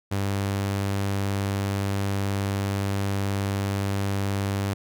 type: tone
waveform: sawtooth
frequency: 99 Hz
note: G2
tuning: 18 cents sharp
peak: -20 dBFS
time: 0.11-4.74 s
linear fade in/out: 10 ms
effects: none